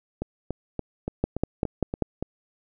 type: two click trains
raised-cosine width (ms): 2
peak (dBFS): -9 / -15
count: 5 / 8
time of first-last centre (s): 1.24-2.023 / 0.22-2.226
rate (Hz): 5.11 / 3.49
effects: none